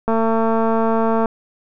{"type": "click train", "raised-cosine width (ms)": 1, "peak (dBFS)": -6, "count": 266, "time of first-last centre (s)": [0.08, 1.258], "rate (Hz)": 225, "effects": []}